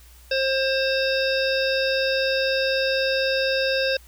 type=harmonic tone; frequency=532 Hz; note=C5; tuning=29 cents sharp; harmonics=1 / 3 / 5 / 7 / 9 / 10; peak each=-22 / -27 / -29 / -30 / -32 / -32 dBFS; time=0.31-3.97 s; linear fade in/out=5 ms; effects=added 60 Hz sine -47 dBFS peak until 4.07 s + white hiss -53 dBFS RMS until 4.07 s